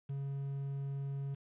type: tone with quantisation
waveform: triangle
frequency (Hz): 138.59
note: C#3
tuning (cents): 0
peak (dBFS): -34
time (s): 0.09-1.35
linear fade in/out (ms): 10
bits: 10
effects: resampled to 8000 Hz